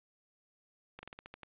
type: slowing click train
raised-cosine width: 0.3 ms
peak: -30 dBFS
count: 8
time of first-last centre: 0.99-1.433 s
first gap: 40 ms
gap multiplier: 1.15
effects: resampled to 8000 Hz + 11-bit